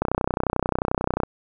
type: click train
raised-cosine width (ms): 1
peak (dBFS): -7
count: 39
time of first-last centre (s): 0.02-1.234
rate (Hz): 31.3
effects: none